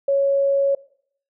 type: tone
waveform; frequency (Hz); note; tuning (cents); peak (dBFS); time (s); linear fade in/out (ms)
sine; 554.4; C#5; 0; -15; 0.08-0.75; 5
effects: noise-tail reverb RT60 0.6 s tail -20 dB re dry